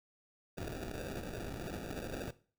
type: noise with sample-and-hold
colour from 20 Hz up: violet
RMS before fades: -42 dBFS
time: 0.57-2.31 s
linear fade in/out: 5 ms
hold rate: 1050 Hz
effects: noise-tail reverb RT60 0.4 s tail -17 dB re dry